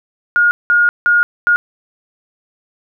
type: tone bursts at uneven times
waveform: sine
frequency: 1429 Hz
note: F6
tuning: 39 cents sharp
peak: -8 dBFS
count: 4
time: 0.36-0.51 / 0.7-0.89 / 1.06-1.23 / 1.47-1.56 s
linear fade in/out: 0 ms
effects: none